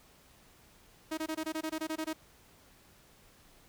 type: tone bursts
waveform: sawtooth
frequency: 315.9 Hz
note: D#4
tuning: 26 cents sharp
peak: -29 dBFS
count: 12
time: 1.11-2.133 s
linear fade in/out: 10 ms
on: 66 ms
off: 21 ms
effects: pink hiss -61 dBFS RMS until 3.68 s